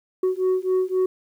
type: beating tone pair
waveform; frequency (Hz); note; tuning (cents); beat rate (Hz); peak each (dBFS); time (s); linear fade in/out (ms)
sine; 370 / 373.8; F#4 / F#4; 0 / +18; 3.8; -20; 0.23-1.06; 5
effects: tanh soft clip ceiling -16 dBFS + 9-bit